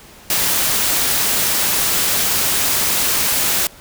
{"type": "noise", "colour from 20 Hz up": "white", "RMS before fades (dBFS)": -17, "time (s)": [0.3, 3.67], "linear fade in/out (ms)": 2, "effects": ["pink hiss -42 dBFS RMS until 3.8 s"]}